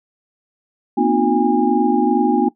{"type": "tone cluster", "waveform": "sine", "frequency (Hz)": [234.9, 257.5, 305.7, 358.1, 815], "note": ["A#3", "C4", "D#4", "F4", "G#5"], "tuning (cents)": [13, -28, -30, 43, -33], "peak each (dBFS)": -19, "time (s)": [0.97, 2.49], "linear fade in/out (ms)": 10, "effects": ["noise-tail reverb RT60 0.1 s tail -18 dB re dry"]}